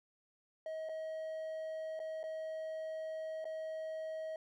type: tone with dropouts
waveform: triangle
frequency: 635 Hz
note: D#5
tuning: 35 cents sharp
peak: -37 dBFS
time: 0.66-4.36 s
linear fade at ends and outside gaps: 2 ms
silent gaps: 0.889-0.893 / 1.993-2 / 2.231-2.238 / 3.444-3.453 s
effects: none